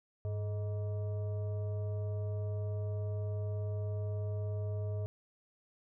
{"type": "tone with frequency modulation", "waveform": "sine", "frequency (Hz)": 101.2, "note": "G#2", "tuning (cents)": -44, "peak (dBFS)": -33, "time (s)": [0.25, 5.06], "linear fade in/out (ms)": 0, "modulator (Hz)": 527, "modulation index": 0.46, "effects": []}